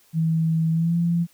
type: tone with pitch glide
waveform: sine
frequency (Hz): 161.9 to 170.44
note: E3 to F3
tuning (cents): -31 to -42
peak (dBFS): -18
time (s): 0.13-1.27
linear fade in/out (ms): 50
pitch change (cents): +89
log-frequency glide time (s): 0.72-0.96
effects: white hiss -58 dBFS RMS until 1.33 s